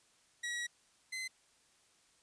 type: tone pair in turn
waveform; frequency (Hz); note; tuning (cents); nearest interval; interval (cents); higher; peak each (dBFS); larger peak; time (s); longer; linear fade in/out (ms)
sawtooth; 1917 / 2052; A#6 / C7; +48 / -34; minor second; 118; second; -33 / -35; first; 0.43-0.67 / 1.12-1.28; first; 10
effects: white hiss -69 dBFS RMS until 2.22 s + resampled to 22050 Hz